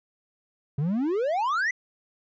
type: exponential sweep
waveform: triangle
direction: up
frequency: 134.2 to 2053 Hz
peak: -21 dBFS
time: 0.78-1.71 s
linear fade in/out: 5 ms
effects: resampled to 16000 Hz